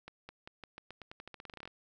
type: accelerating click train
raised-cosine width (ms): 0.3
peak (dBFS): -30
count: 20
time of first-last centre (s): 0.08-1.676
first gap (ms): 210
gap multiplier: 0.88
effects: none